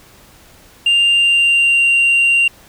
sine tone with pitch glide, 2794 to 2768 Hz, F7 to F7, 0 to -16 cents, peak -7 dBFS, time 0.86-2.48 s, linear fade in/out 5 ms, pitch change -16 cents, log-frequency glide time 1.07-1.84 s, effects tanh soft clip ceiling -8 dBFS + pink hiss -45 dBFS RMS until 2.68 s

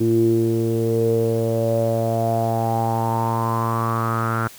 sawtooth tone with low-pass filter sweep, 114 Hz, A#2, 38 cents flat, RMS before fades -20 dBFS, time 0-4.48 s, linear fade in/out 10 ms, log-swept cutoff 320 to 1400 Hz, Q 8.2, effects white hiss -43 dBFS RMS until 4.58 s

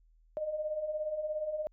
sine beating tone pair, 598 / 615 Hz, D5 / D#5, +31 / -20 cents, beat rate 17 Hz, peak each -40 / -33 dBFS, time 0.37-1.67 s, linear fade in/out 0 ms, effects added 40 Hz sine -61 dBFS peak until 1.72 s

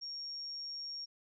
sine tone, 5550 Hz, F8, 12 cents flat, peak -40 dBFS, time 0.01-1.06 s, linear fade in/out 20 ms, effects none

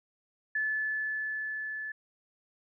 sine tone with level ramp, 1733 Hz, A6, 27 cents flat, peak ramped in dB -27 to -35 dBFS, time 0.55-1.92 s, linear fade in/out 5 ms, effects none

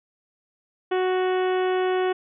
harmonic tone with a mistuned harmonic, 370 Hz, F#4, in tune, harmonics 1 / 2 / 3 / 4 / 5 / 6 / 7 / 8 / 9, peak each -21 / -28 / -34 / -35 / -37 / -42 / -43 / -41 / -46 dBFS, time 0.91-2.13 s, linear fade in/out 10 ms, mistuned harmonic 9, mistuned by +29 cents, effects none

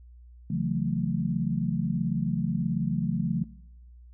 sine chord, F# minor seventh, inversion second, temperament just, 138.75 / 166.5 / 185 / 222 Hz, C#3 / E3 / F#3 / A3, +2 / +18 / 0 / +16 cents, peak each -31 / -30 / -30 / -32 dBFS, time 0.5-3.44 s, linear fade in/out 5 ms, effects noise-tail reverb RT60 0.9 s tail -21 dB re dry + added 60 Hz sine -47 dBFS peak until 4.13 s

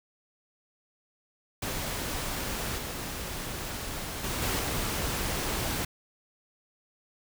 pink noise with level steps, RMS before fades -33 / -36 / -32 / -29 / -31 dBFS, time 1.62-5.85 s, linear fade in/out 5 ms, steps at 2.78 / 4.24 / 4.42 / 4.59 s, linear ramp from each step 2 ms, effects none

